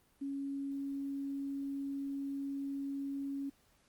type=tone with quantisation; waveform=sine; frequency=277.2 Hz; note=C#4; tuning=in tune; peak=-36 dBFS; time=0.21-3.5 s; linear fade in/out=10 ms; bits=11; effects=pink hiss -70 dBFS RMS until 3.88 s + Opus 32 kbps